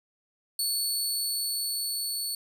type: tone with level ramp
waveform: 20% pulse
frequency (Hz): 4435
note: C#8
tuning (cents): 0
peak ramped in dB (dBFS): -20 to -24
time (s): 0.59-2.35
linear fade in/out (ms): 2
effects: none